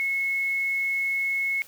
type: tone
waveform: sine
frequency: 2185 Hz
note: C#7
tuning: 26 cents flat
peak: -23 dBFS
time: 0-1.62 s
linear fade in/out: 0 ms
effects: white hiss -50 dBFS RMS until 1.67 s